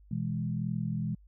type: chord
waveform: sine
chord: E major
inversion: second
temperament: equal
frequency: 123.47 / 164.81 / 207.7 Hz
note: B2 / E3 / G#3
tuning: 0 / 0 / 0 cents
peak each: -34 / -33 / -35 dBFS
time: 0.11-1.15 s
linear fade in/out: 5 ms
effects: added 50 Hz sine -54 dBFS peak until 1.27 s